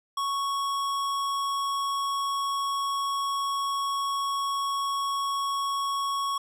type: tone with hard clipping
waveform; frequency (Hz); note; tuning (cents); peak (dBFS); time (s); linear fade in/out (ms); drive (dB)
sine; 1108.7; C#6; 0; -28; 0.17-6.38; 5; 16
effects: none